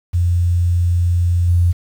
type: tone with level steps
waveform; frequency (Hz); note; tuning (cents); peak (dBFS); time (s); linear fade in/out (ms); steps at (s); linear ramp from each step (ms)
sine; 87.31; F2; 0; -12 / -10; 0.13-1.73; 20; 1.48; 5
effects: 7-bit